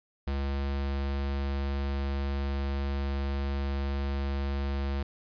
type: tone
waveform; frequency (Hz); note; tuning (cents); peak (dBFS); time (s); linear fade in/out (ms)
square; 69.3; C#2; 0; -29; 0.27-5.03; 5
effects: resampled to 11025 Hz + 11-bit